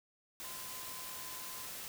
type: tone in noise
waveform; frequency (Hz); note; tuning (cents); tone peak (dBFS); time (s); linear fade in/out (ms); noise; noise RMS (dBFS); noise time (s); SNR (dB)
sine; 1027; C6; -33; -53; 0.44-1.67; 0; white; -45; 0.4-1.88; -11
effects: none

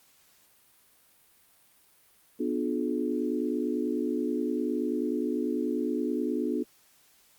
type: chord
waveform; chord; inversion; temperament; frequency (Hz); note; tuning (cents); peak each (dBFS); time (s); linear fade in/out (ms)
sine; B diminished seventh; none; just; 246.9 / 296.3 / 355.6 / 426.7; B3 / D4 / F4 / Ab4; 0 / +15 / +31 / +47; -31 / -31 / -33 / -34; 2.39-6.64; 20
effects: white hiss -62 dBFS RMS until 7.38 s + Opus 48 kbps

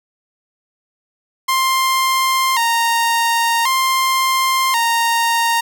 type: tone with vibrato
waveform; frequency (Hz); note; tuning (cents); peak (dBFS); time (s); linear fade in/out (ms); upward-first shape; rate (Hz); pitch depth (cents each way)
sawtooth; 987.8; B5; 0; -10; 1.48-5.61; 10; square; 0.46; 110
effects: none

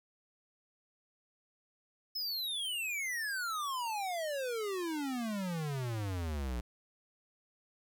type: exponential sweep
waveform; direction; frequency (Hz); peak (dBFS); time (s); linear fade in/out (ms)
square; down; 5260 to 57.3; -35; 2.15-6.61; 10
effects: none

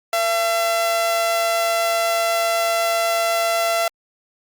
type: tone with amplitude modulation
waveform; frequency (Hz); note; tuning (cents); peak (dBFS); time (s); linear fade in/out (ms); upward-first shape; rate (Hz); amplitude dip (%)
sawtooth; 676; E5; +43; -12; 0.13-3.88; 2; sine; 204; 35
effects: Opus 48 kbps

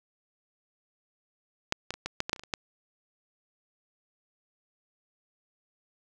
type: clicks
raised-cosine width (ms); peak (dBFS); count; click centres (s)
0.2; -8 / -15 / -23 / -15 / -10 / -15 / -8 / -29 / -24 / -28 / -11; 11; 1.724 / 1.906 / 1.94 / 2.06 / 2.204 / 2.295 / 2.331 / 2.362 / 2.395 / 2.436 / 2.538
effects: none

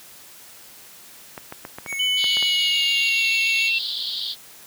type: clicks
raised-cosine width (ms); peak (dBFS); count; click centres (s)
0.5; -18; 9; 1.378 / 1.524 / 1.651 / 1.785 / 1.862 / 1.927 / 2.242 / 2.37 / 2.426
type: tone with vibrato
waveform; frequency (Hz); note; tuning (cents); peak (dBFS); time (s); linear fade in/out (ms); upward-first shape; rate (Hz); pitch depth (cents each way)
square; 2217; C#7; 0; -27; 1.86-3.71; 50; sine; 6.9; 15
type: tone with pitch glide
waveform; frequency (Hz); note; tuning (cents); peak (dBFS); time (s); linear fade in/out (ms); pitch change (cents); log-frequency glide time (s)
sine; 3000 to 2704; F#7 to E7; +23 to +43; -19; 1.99-3.79; 10; -180; 2.18-3.32
type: band-pass noise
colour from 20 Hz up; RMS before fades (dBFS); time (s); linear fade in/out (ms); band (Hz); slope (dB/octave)
pink; -28; 2.16-4.36; 50; 3200 to 4700; 96
effects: white hiss -45 dBFS RMS until 4.66 s + high-pass 80 Hz 12 dB/octave

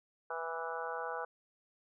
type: harmonic tone with a mistuned harmonic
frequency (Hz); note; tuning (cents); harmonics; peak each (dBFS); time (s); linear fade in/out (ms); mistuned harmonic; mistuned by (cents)
164.3; E3; -5; 3 / 4 / 5 / 6 / 7 / 8 / 9; -42 / -45 / -43 / -45 / -46 / -46 / -44; 0.3-1.25; 5; 7; +26
effects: none

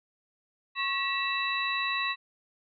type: tone cluster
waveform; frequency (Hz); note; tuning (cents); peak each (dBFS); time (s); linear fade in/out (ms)
sine; 1097 / 1927 / 2650 / 3909; C#6 / B6 / E7 / B7; -18 / -43 / +9 / -19; -32 / -33 / -32 / -34; 0.75-2.16; 50
effects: none

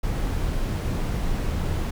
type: noise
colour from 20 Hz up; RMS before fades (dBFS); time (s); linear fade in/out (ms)
brown; -25; 0.03-1.91; 10
effects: none

